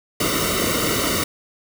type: noise with comb filter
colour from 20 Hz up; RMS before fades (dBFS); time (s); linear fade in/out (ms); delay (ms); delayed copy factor
pink; -21; 0.2-1.24; 5; 1.2; -1
effects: none